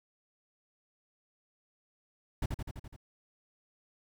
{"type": "noise with echo", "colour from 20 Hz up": "brown", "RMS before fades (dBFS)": -31, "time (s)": [2.42, 2.46], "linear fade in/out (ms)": 5, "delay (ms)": 84, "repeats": 6, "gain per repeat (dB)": -3, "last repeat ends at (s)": 2.964, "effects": []}